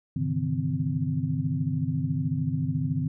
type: tone cluster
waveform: sine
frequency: 101.5 / 131.2 / 149.7 / 163.5 / 257 Hz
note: G#2 / C3 / D3 / E3 / C4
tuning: -39 / +5 / +33 / -14 / -31 cents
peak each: -34 / -31 / -28 / -32 / -32 dBFS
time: 0.16-3.08 s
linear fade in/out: 5 ms
effects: none